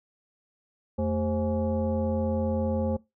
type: tone with frequency modulation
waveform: sine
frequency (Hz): 221.3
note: A3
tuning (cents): +10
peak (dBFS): -24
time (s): 0.98-2.97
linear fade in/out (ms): 10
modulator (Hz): 307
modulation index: 1.3
effects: noise-tail reverb RT60 0.2 s tail -21 dB re dry